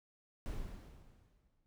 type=noise with exponential decay; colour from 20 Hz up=brown; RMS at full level=-39 dBFS; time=0.46-1.66 s; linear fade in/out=0 ms; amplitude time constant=260 ms; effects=none